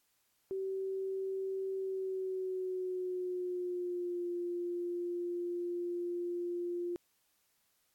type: tone with pitch glide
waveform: sine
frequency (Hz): 383.7 to 349.8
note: G4 to F4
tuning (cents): -37 to +3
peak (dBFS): -34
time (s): 0.51-6.96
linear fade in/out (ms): 0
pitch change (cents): -160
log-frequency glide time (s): 1.75-4.29
effects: white hiss -75 dBFS RMS until 7.94 s + AAC 64 kbps